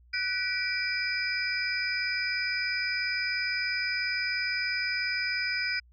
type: tone cluster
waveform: sine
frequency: 1493 / 1945 / 2336 / 4970 Hz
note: F#6 / B6 / D7 / D#8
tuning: +15 / -27 / -10 / -3 cents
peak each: -33 / -37 / -31 / -33 dBFS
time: 0.13-5.8 s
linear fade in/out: 10 ms
effects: added 60 Hz sine -55 dBFS peak until 5.92 s